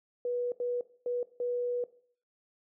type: tone bursts at uneven times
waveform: sine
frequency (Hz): 487.8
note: B4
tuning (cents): -21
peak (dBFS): -29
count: 4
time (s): 0.25-0.52 / 0.6-0.81 / 1.06-1.23 / 1.4-1.84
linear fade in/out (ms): 2
effects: noise-tail reverb RT60 0.5 s tail -17 dB re dry